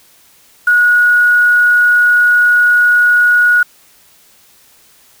sine tone with quantisation, 1454 Hz, F#6, 31 cents flat, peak -6 dBFS, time 0.67-3.63 s, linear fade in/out 5 ms, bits 5, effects white hiss -47 dBFS RMS until 5.2 s

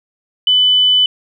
sine tone, 3000 Hz, F#7, 23 cents sharp, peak -8 dBFS, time 0.47-1.06 s, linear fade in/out 2 ms, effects 8-bit

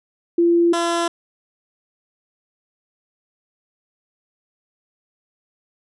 sine / 15% pulse tone pair in turn, 341.7 / 339.9 Hz, F4 / F4, -38 / -47 cents, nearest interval unison, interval 9 cents, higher first, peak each -12 dBFS, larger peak neither, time 0.38-0.73 / 0.73-1.08 s, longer neither, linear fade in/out 5 ms, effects resampled to 24000 Hz

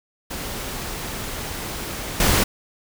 pink noise with level steps, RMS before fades -30 / -18 dBFS, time 0.3-2.44 s, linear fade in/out 10 ms, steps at 2.2 s, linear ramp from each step 2 ms, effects none

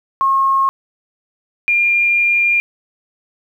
sine tone pair in turn, 1082 / 2402 Hz, C#6 / D7, -42 / +38 cents, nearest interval octave + major second, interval 1380 cents, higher second, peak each -11 dBFS, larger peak neither, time 0.21-0.69 / 1.68-2.6 s, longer second, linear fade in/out 0 ms, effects 8-bit

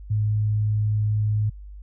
sine tone, 106.1 Hz, G#2, 38 cents sharp, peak -19 dBFS, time 0.1-1.5 s, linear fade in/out 10 ms, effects added 50 Hz sine -37 dBFS peak until 1.82 s

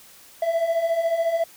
triangle beating tone pair, 654 / 668 Hz, E5 / E5, -14 / +23 cents, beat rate 14 Hz, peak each -25 / -19 dBFS, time 0.42-1.44 s, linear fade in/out 5 ms, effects white hiss -49 dBFS RMS until 1.56 s

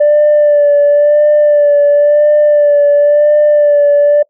sine tone with vibrato, 587.3 Hz, D5, in tune, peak -3 dBFS, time 0-4.23 s, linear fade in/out 10 ms, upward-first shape sine, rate 0.96 Hz, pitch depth 28 cents each way, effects noise-tail reverb RT60 0.1 s tail -23 dB re dry + tanh soft clip ceiling -2 dBFS

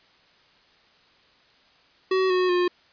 square tone with pitch steps, 376.6 / 366.5 / 356.7 Hz, F#4 / F#4 / F4, +31 / -16 / +37 cents, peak -20 dBFS, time 2.11-2.68 s, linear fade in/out 5 ms, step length 190 ms, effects white hiss -58 dBFS RMS until 2.92 s + resampled to 11025 Hz

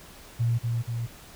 sine tone with echo, 117.3 Hz, A#2, 11 cents sharp, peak -21 dBFS, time 0.39-0.59 s, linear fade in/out 20 ms, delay 240 ms, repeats 2, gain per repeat -3 dB, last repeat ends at 1.07 s, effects pink hiss -48 dBFS RMS until 1.35 s

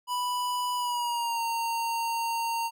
square tone with pitch glide, 987.8 to 921.6 Hz, B5 to A#5, 0 to -20 cents, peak -28 dBFS, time 0.07-2.71 s, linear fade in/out 50 ms, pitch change -120 cents, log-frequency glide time 0.75-1.42 s, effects none

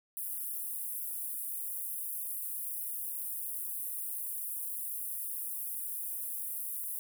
pink high-pass noise, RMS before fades -38 dBFS, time 0.17-6.99 s, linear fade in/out 0 ms, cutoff 9900 Hz, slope 48 dB/octave, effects none

